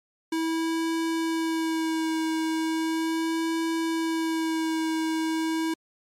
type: tone with vibrato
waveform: square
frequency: 323.9 Hz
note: E4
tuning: 30 cents flat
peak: -25 dBFS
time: 0.32-5.74 s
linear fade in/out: 5 ms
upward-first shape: sine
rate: 0.37 Hz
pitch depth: 20 cents each way
effects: low-pass 11000 Hz 12 dB/octave + MP3 96 kbps